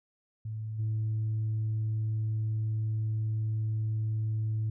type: tone with level steps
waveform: sine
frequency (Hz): 109.3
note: A2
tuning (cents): -11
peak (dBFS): -33 / -26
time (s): 0.45-4.7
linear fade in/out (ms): 5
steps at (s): 0.78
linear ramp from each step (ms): 20
effects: tanh soft clip ceiling -25 dBFS